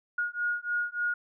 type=beating tone pair; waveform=sine; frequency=1436 / 1439.4 Hz; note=F6 / F#6; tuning=+48 / -48 cents; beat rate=3.4 Hz; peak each=-31 dBFS; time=0.18-1.14 s; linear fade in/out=5 ms; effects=none